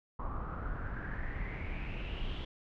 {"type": "noise with low-pass filter sweep", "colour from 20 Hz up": "brown", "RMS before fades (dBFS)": -38, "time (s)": [0.19, 2.45], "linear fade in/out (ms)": 5, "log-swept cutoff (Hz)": [1100, 3300], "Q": 7.1, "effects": []}